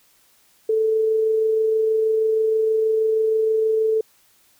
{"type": "tone with amplitude modulation", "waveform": "sine", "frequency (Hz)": 440, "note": "A4", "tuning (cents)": 0, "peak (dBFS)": -15, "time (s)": [0.69, 4.01], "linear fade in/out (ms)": 5, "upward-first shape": "sine", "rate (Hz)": 26.3, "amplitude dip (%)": 25, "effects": ["white hiss -58 dBFS RMS until 4.59 s"]}